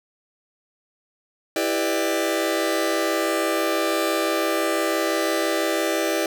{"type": "chord", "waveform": "sawtooth", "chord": "E minor seventh", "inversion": "none", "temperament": "just", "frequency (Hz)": [329.6, 395.6, 494.4, 593.3], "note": ["E4", "G4", "B4", "D5"], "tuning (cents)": [0, 16, 2, 18], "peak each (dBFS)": [-21, -23, -25, -21], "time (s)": [1.56, 6.26], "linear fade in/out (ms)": 2, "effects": []}